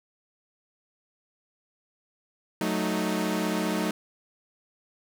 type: chord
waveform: sawtooth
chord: D# diminished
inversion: first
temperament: equal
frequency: 185 / 220 / 311.1 Hz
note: F#3 / A3 / D#4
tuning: 0 / 0 / 0 cents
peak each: -26 dBFS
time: 2.61-3.91 s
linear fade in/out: 2 ms
effects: none